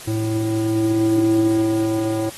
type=tone with band-pass filter sweep; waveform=square; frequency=110 Hz; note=A2; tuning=in tune; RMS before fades=-19 dBFS; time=0.07-2.3 s; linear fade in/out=10 ms; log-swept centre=240 to 430 Hz; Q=4.2; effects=white hiss -37 dBFS RMS until 2.37 s + AAC 32 kbps